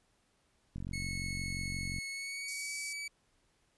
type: click train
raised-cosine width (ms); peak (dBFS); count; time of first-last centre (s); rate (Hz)
5; -29; 57; 0.76-1.985; 45.7
type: tone with pitch glide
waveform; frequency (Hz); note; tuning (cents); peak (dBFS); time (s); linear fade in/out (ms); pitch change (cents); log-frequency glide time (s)
sawtooth; 2193 to 2289; C#7 to D7; -19 to -45; -35; 0.93-3.08; 5; +74; 2.1-2.73
type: high-pass noise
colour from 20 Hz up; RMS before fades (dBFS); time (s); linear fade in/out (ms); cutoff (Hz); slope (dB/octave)
pink; -43; 2.48-2.93; 2; 5300; 48
effects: pink hiss -73 dBFS RMS until 3.77 s + resampled to 24000 Hz